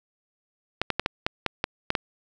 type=clicks; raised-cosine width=0.3 ms; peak=-7 dBFS; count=9; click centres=0.816 / 0.903 / 0.996 / 1.061 / 1.265 / 1.463 / 1.641 / 1.904 / 1.952 s; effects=none